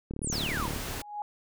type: click train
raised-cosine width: 3 ms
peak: -22 dBFS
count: 25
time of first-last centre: 0.11-0.762 s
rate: 36.8 Hz
type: exponential sweep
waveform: sine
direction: down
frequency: 10548 to 850 Hz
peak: -31 dBFS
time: 0.22-0.68 s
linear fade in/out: 20 ms
type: noise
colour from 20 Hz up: pink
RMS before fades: -36 dBFS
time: 0.32-1.02 s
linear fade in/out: 5 ms
type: tone with exponential growth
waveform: sine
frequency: 830.6 Hz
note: G#5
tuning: in tune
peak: -29 dBFS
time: 0.8-1.22 s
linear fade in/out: 1 ms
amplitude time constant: 90 ms
effects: none